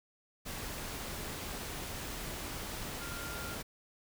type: tone in noise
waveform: sine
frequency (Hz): 1396.9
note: F6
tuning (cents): 0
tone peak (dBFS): -45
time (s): 3-3.56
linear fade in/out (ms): 20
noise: pink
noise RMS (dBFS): -41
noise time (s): 0.45-3.63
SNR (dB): -7
effects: none